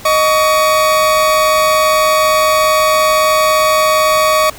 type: tone pair together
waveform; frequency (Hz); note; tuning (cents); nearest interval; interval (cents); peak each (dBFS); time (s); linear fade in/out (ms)
40% pulse; 622.3 / 1126.9; D#5 / C#6; 0 / +28; minor seventh; 1028; -11; 0.05-4.5; 5
effects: pink hiss -34 dBFS RMS until 4.58 s